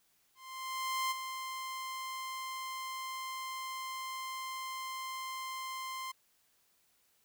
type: tone with ADSR envelope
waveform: sawtooth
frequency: 1046.5 Hz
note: C6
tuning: in tune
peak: -27 dBFS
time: 0.35-6.12 s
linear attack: 760 ms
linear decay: 21 ms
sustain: -8 dB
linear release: 10 ms
effects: white hiss -72 dBFS RMS until 7.24 s